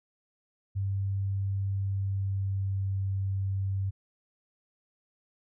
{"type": "tone with pitch glide", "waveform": "sine", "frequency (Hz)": [98, 97.04], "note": ["G2", "G2"], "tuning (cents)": [0, -17], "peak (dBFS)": -27, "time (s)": [0.75, 3.91], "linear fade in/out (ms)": 20, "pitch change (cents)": -17, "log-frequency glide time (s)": [1.74, 2.96], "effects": []}